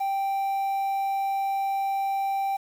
triangle tone with quantisation, 784 Hz, G5, in tune, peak -22 dBFS, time 0-2.57 s, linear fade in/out 10 ms, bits 8, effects none

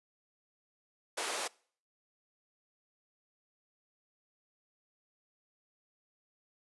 pink high-pass noise, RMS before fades -36 dBFS, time 1.17-1.48 s, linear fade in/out 10 ms, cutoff 420 Hz, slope 24 dB/octave, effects noise-tail reverb RT60 0.5 s tail -24 dB re dry + resampled to 24000 Hz

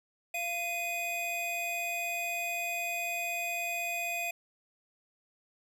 square tone pair together, 688.8 / 2489 Hz, F5 / D#7, -24 / 0 cents, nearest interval octave + minor seventh, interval 2224 cents, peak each -38 / -34 dBFS, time 0.34-4.31 s, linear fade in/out 5 ms, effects none

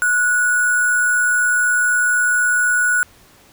sine tone with sample-and-hold, 1468 Hz, F#6, 14 cents flat, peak -13 dBFS, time 0.02-3.03 s, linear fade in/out 0 ms, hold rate 8820 Hz, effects pink hiss -49 dBFS RMS until 3.52 s

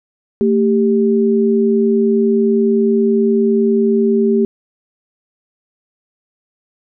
sine tone pair together, 224.3 / 394.5 Hz, A3 / G4, +34 / +11 cents, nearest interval minor seventh, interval 977 cents, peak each -13 dBFS, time 0.41-4.45 s, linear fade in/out 0 ms, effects none

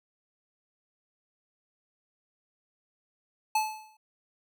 square tone with exponential decay, 866 Hz, A5, 28 cents flat, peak -22 dBFS, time 3.55-3.97 s, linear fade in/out 5 ms, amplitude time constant 90 ms, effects none

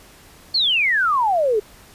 sine exponential sweep, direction down, 4500 to 402.9 Hz, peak -15 dBFS, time 0.54-1.6 s, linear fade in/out 10 ms, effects pink hiss -47 dBFS RMS until 1.94 s + resampled to 32000 Hz

